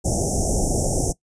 pink band-stop noise, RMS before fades -21 dBFS, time 0.04-1.13 s, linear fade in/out 20 ms, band 800 to 5600 Hz, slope 96 dB/octave, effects noise-tail reverb RT60 0.1 s tail -19 dB re dry + resampled to 22050 Hz

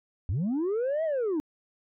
sine linear two-way sweep, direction up then down, 74.3 to 659.3 to 287 Hz, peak -23 dBFS, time 0.29-1.4 s, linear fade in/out 0 ms, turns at 1.04 s, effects tanh soft clip ceiling -24 dBFS

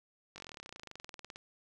slowing click train, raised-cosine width 0.2 ms, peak -29 dBFS, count 29, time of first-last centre 0.36-1.359 s, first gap 20 ms, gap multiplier 1.04, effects none

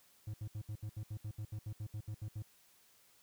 triangle tone bursts, 106.3 Hz, G#2, 41 cents sharp, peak -37 dBFS, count 16, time 0.27-2.424 s, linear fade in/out 5 ms, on 69 ms, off 70 ms, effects white hiss -67 dBFS RMS until 3.22 s

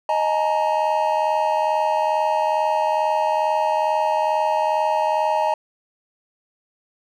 triangle chord, D# suspended fourth, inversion none, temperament equal with one note detuned, 622.3 / 850 / 932.3 Hz, D#5 / G#5 / A#5, 0 / +40 / 0 cents, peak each -20 dBFS, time 0.09-5.54 s, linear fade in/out 2 ms, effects none

